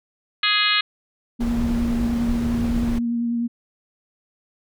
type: harmonic tone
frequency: 416.9 Hz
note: G#4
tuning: 7 cents sharp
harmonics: 3 / 4 / 5 / 6 / 7 / 8 / 9 / 10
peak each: -25 / -25 / -25 / -25 / -25 / -25 / -25 / -25 dBFS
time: 0.43-0.81 s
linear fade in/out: 5 ms
type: tone with vibrato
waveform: sine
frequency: 235.5 Hz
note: A#3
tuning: 18 cents sharp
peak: -20 dBFS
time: 1.39-3.48 s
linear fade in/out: 20 ms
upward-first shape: triangle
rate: 9.9 Hz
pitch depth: 21 cents each way
type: noise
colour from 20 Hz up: brown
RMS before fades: -26 dBFS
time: 1.4-2.99 s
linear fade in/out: 10 ms
effects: none